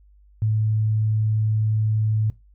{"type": "tone", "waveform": "sine", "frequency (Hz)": 108.5, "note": "A2", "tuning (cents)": -24, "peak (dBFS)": -18, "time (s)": [0.42, 2.3], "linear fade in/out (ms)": 0, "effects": ["noise-tail reverb RT60 0.2 s tail -18 dB re dry", "added 50 Hz sine -50 dBFS peak until 2.54 s"]}